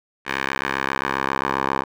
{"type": "tone with band-pass filter sweep", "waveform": "10% pulse", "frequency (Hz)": 67.5, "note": "C#2", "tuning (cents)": -45, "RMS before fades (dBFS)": -24, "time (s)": [0.25, 1.85], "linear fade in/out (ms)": 50, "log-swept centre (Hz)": [1900, 1000], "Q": 1.5, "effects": []}